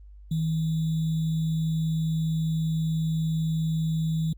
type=tone with sample-and-hold; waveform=sine; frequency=160.1 Hz; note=D#3; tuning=50 cents sharp; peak=-23 dBFS; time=0.31-4.33 s; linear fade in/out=5 ms; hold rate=3675 Hz; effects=added 50 Hz sine -44 dBFS peak until 4.37 s + Opus 32 kbps